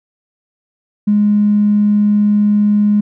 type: tone with tanh clipping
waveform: triangle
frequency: 207.6 Hz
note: G#3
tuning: in tune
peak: -8 dBFS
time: 1.07-3.01 s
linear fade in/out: 10 ms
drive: 2 dB
effects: none